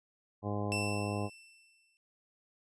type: harmonic tone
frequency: 102.9 Hz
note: G#2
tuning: 16 cents flat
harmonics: 1 / 2 / 3 / 4 / 5 / 6 / 7 / 8 / 10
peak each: -36 / -39 / -41 / -42 / -43 / -44 / -44 / -45 / -46 dBFS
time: 0.42-1.3 s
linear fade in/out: 50 ms
type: tone with exponential decay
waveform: sawtooth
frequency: 2675 Hz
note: E7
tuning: 25 cents sharp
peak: -29 dBFS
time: 0.72-1.97 s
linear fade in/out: 0 ms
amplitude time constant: 270 ms
effects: resampled to 24000 Hz